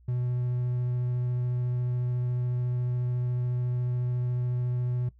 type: tone with vibrato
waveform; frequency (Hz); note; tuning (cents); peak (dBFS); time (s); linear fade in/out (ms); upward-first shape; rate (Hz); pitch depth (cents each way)
triangle; 123.47; B2; 0; -24; 0.08-5.09; 5; triangle; 14; 10
effects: noise-tail reverb RT60 0.1 s tail -18 dB re dry + added 60 Hz sine -54 dBFS peak until 5.19 s